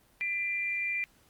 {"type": "tone pair together", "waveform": "sine", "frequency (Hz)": [2000, 2378], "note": ["B6", "D7"], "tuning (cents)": [21, 21], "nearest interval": "minor third", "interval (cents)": 300, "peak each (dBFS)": [-35, -30], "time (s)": [0.21, 1.04], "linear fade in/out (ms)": 0, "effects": ["pink hiss -64 dBFS RMS until 1.29 s", "Opus 32 kbps"]}